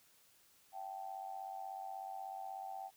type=tone with amplitude modulation; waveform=sine; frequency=772 Hz; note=G5; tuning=27 cents flat; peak=-39 dBFS; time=0.72-2.91 s; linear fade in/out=50 ms; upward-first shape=sine; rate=96.4 Hz; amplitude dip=80%; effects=white hiss -68 dBFS RMS until 2.96 s